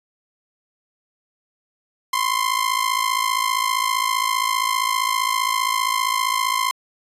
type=ring-modulated tone; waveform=sawtooth; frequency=1046 Hz; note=C6; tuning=1 cent flat; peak=-12 dBFS; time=2.13-6.71 s; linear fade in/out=0 ms; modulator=27.6 Hz; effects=resampled to 32000 Hz